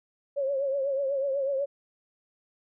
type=tone with vibrato; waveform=sine; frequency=549 Hz; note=C#5; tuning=17 cents flat; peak=-25 dBFS; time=0.36-1.66 s; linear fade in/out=20 ms; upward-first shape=triangle; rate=8.1 Hz; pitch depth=79 cents each way; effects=none